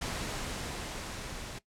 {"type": "noise with level ramp", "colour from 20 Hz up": "pink", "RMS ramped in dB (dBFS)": [-35, -42], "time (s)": [0.01, 1.59], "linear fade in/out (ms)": 10, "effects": ["noise-tail reverb RT60 0.1 s tail -17 dB re dry", "low-pass 9000 Hz 12 dB/octave"]}